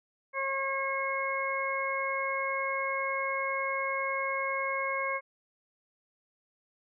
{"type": "harmonic tone", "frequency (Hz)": 542, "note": "C#5", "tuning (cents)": -39, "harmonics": [1, 2, 3, 4], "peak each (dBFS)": [-35, -33, -39, -33], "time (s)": [0.33, 5.21], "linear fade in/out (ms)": 50, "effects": []}